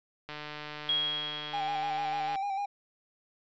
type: click train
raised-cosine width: 0.3 ms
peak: -24 dBFS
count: 311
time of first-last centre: 0.29-2.357 s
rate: 150 Hz
type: tone with exponential decay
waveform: sine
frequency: 3290 Hz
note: G#7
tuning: 17 cents flat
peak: -24 dBFS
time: 0.89-2.37 s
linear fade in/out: 2 ms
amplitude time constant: 320 ms
type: tone with vibrato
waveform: triangle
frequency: 794 Hz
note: G5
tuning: 22 cents sharp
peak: -28 dBFS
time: 1.53-2.66 s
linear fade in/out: 10 ms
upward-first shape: square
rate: 6.7 Hz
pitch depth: 38 cents each way
effects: resampled to 16000 Hz